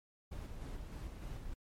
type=noise with tremolo; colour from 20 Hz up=brown; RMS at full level=-43 dBFS; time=0.31-1.54 s; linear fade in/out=10 ms; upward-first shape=square; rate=3.3 Hz; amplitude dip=30%; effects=MP3 64 kbps